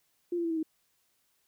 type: tone with pitch steps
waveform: sine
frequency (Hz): 349.2 / 340.6 / 332.3 / 324.1 / 316.2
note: F4 / F4 / E4 / E4 / D#4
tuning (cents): 0 / -43 / +14 / -29 / +28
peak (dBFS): -28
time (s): 0.32-0.63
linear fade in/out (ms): 5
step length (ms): 62
effects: white hiss -73 dBFS RMS until 1.47 s